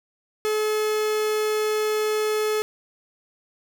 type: tone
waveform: 45% pulse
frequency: 428.6 Hz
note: A4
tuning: 45 cents flat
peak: -21 dBFS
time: 0.45-2.62 s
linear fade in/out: 0 ms
effects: none